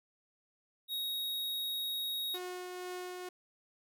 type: tone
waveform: square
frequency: 3770 Hz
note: A#7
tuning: 19 cents sharp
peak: -35 dBFS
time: 0.88-2.39 s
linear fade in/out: 50 ms
type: tone with tremolo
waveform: sawtooth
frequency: 362.3 Hz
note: F#4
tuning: 36 cents flat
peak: -35 dBFS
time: 2.34-3.29 s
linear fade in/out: 5 ms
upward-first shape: triangle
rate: 2.1 Hz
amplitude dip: 30%
effects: none